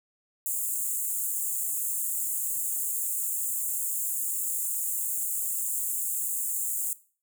pink high-pass noise, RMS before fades -30 dBFS, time 0.46-6.93 s, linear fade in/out 0 ms, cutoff 7000 Hz, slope 96 dB/octave, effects noise-tail reverb RT60 0.4 s tail -18 dB re dry

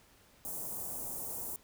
white band-stop noise, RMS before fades -40 dBFS, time 0.45-1.56 s, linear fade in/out 0 ms, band 910 to 7800 Hz, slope 24 dB/octave, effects pink hiss -63 dBFS RMS until 1.63 s

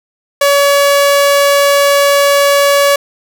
sawtooth tone, 566 Hz, C#5, 36 cents sharp, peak -3 dBFS, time 0.41-2.96 s, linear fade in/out 5 ms, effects none

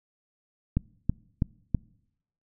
click train, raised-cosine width 5 ms, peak -11 dBFS, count 4, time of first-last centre 0.77-1.747 s, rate 3.07 Hz, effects noise-tail reverb RT60 0.8 s tail -25 dB re dry

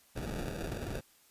pink noise with sample-and-hold, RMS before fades -38 dBFS, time 0.15-1.01 s, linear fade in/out 20 ms, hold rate 1050 Hz, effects white hiss -64 dBFS RMS until 1.3 s + resampled to 32000 Hz

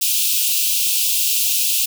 white high-pass noise, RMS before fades -18 dBFS, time 0.01-1.86 s, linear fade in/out 10 ms, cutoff 2500 Hz, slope 96 dB/octave, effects none

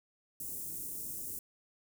white band-stop noise, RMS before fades -41 dBFS, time 0.4-1.39 s, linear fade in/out 2 ms, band 390 to 7700 Hz, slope 24 dB/octave, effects none

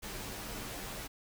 pink noise with comb filter, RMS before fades -42 dBFS, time 0.02-1.08 s, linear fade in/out 20 ms, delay 12 ms, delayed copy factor -0.85, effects none

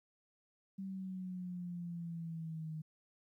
sine exponential sweep, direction down, 194 to 155.56 Hz, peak -40 dBFS, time 0.78-2.82 s, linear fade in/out 10 ms, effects 13-bit

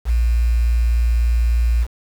sine tone with quantisation, 58.27 Hz, A#1, in tune, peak -13 dBFS, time 0.05-1.87 s, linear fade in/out 50 ms, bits 6, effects none

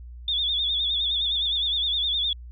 sine tone with vibrato, 3520 Hz, A7, in tune, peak -22 dBFS, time 0.28-2.33 s, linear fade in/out 2 ms, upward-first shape sine, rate 9.7 Hz, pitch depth 86 cents each way, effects added 60 Hz sine -38 dBFS peak until 2.51 s

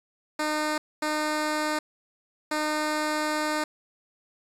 10% pulse tone bursts at uneven times, 304.9 Hz, D#4, 35 cents flat, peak -17 dBFS, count 3, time 0.39-0.78 / 1.02-1.79 / 2.51-3.64 s, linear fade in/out 5 ms, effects low-pass 11000 Hz 12 dB/octave + 9-bit

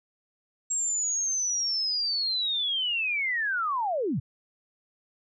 sine linear sweep, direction down, 7590 to 96.2 Hz, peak -25 dBFS, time 0.7-4.2 s, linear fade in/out 10 ms, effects none

